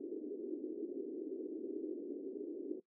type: band-pass noise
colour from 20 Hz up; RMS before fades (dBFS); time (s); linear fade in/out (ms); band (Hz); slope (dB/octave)
white; -43; 0-2.8; 5; 290 to 390; 48
effects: noise-tail reverb RT60 0.1 s tail -17 dB re dry